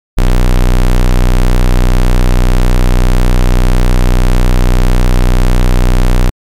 square tone, 30.87 Hz, B0, in tune, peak -5 dBFS, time 0.17-6.3 s, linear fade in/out 10 ms, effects MP3 96 kbps

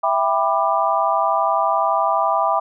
sine chord, E minor seventh, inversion none, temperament just, 659.3 / 791.1 / 988.9 / 1186.7 Hz, E5 / G5 / B5 / D6, 0 / +16 / +2 / +18 cents, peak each -21 dBFS, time 0.03-2.6 s, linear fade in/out 10 ms, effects none

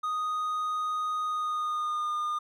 triangle tone with pitch glide, 1243 to 1215.3 Hz, D#6 to D#6, -2 to -41 cents, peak -26 dBFS, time 0.03-2.39 s, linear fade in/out 10 ms, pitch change -39 cents, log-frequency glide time 1.23-2.12 s, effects none

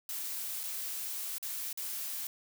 blue noise with dropouts, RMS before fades -38 dBFS, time 0.09-2.27 s, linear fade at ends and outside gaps 2 ms, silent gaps 0.634-0.637 / 1.383-1.427 / 1.729-1.774 s, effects none

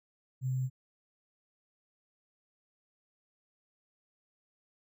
sine tone with sample-and-hold, 129.8 Hz, C3, 13 cents flat, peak -29 dBFS, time 0.41-0.7 s, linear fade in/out 50 ms, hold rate 7350 Hz, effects none

